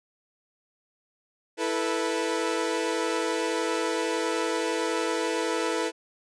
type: chord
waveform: sawtooth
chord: E suspended fourth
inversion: none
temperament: equal with one note detuned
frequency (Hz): 329.6 / 440 / 490.8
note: E4 / A4 / B4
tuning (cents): 0 / 0 / -11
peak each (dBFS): -26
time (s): 1.57-5.92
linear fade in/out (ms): 50
effects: resampled to 22050 Hz